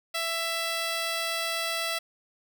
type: tone with notch filter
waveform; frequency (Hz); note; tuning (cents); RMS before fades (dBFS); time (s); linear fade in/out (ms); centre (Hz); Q
5% pulse; 664; E5; +12; -30; 0.14-1.99; 10; 6800; 1.4
effects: none